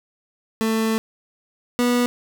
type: tone pair in turn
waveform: 30% pulse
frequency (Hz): 222.2 / 243.9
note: A3 / B3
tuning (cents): +17 / -21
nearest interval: major second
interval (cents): 162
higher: second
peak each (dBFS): -16 / -14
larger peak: second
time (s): 0.61-0.98 / 1.79-2.06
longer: first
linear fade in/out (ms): 0
effects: none